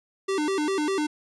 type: tone with vibrato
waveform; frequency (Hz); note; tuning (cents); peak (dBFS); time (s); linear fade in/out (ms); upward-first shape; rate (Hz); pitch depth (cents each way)
square; 341.9; F4; -37; -24; 0.28-1.07; 10; square; 5; 220
effects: resampled to 22050 Hz